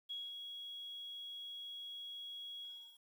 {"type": "tone with ADSR envelope", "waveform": "sine", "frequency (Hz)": 3322, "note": "G#7", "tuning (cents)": 0, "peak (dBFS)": -40, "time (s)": [0.09, 3], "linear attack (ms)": 18, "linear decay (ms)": 210, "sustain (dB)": -5, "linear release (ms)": 360, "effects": ["11-bit"]}